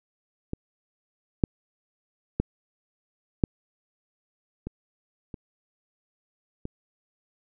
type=clicks; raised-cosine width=3 ms; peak=-17 / -6 / -10 / -6 / -20 / -24 / -20 dBFS; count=7; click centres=0.534 / 1.438 / 2.4 / 3.438 / 4.67 / 5.342 / 6.654 s; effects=none